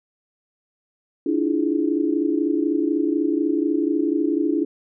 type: tone cluster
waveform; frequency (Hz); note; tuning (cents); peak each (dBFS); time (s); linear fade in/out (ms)
sine; 290.9 / 323 / 347.1 / 418.8; D4 / E4 / F4 / G#4; -16 / -35 / -11 / +15; -22 / -22 / -26 / -28; 1.26-4.65; 5
effects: none